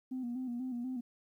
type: tone with vibrato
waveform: sine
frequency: 248.5 Hz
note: B3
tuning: 11 cents sharp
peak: -34 dBFS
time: 0.11-1.01 s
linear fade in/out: 10 ms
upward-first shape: square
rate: 4.1 Hz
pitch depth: 62 cents each way
effects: tanh soft clip ceiling -32 dBFS + 12-bit